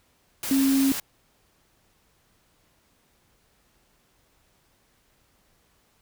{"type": "tone in noise", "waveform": "sine", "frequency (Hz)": 271.1, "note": "C#4", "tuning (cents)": -38, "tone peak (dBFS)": -18, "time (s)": [0.51, 0.92], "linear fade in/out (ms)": 2, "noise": "white", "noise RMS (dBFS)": -31, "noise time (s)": [0.43, 1], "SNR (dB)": 10, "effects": ["pink hiss -65 dBFS RMS until 6.01 s"]}